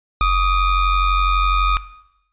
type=ring-modulated tone; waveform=square; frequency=602 Hz; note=D5; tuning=43 cents sharp; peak=-11 dBFS; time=0.21-1.77 s; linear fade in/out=0 ms; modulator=648 Hz; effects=noise-tail reverb RT60 0.8 s tail -17 dB re dry + resampled to 8000 Hz